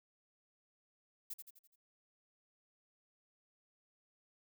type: noise with echo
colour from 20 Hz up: violet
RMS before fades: -43 dBFS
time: 1.3-1.34 s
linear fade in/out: 10 ms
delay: 84 ms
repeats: 5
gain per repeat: -6 dB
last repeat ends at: 1.76 s
effects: none